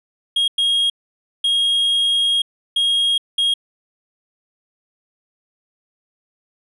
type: tone bursts at uneven times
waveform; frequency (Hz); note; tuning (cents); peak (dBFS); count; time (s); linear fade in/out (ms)
triangle; 3265; G#7; -30; -13; 5; 0.36-0.48 / 0.58-0.9 / 1.44-2.42 / 2.76-3.18 / 3.38-3.54; 5
effects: resampled to 24000 Hz